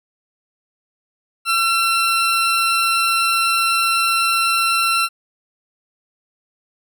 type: tone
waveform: 20% pulse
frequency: 1352 Hz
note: E6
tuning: 43 cents sharp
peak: -10 dBFS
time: 1.45-5.09 s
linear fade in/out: 50 ms
effects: none